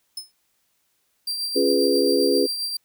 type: tone with exponential decay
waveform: sawtooth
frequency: 5200 Hz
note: E8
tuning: 24 cents flat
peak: -24 dBFS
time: 0.17-0.32 s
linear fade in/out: 5 ms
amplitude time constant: 31 ms
type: tone with tremolo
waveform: 40% pulse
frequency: 4716 Hz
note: D8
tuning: 6 cents sharp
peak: -22 dBFS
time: 1.27-2.77 s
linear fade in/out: 5 ms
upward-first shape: triangle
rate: 7.5 Hz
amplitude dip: 45%
type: chord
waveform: sine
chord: C# dominant seventh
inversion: none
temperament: equal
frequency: 277.2 / 349.2 / 415.3 / 493.9 Hz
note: C#4 / E#4 / G#4 / B4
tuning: 0 / 0 / 0 / 0 cents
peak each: -23 / -24 / -21 / -22 dBFS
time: 1.55-2.47 s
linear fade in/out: 20 ms
effects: white hiss -69 dBFS RMS until 2.84 s